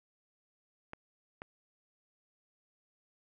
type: clicks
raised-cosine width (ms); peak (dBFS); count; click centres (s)
0.5; -27; 2; 0.934 / 1.419
effects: none